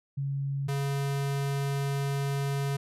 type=tone pair in turn; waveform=sine / square; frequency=138.59 / 139.47 Hz; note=C#3 / C#3; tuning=0 / +11 cents; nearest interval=unison; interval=11 cents; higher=second; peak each=-28 dBFS; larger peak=neither; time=0.17-0.68 / 0.68-2.77 s; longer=second; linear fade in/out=10 ms; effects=resampled to 32000 Hz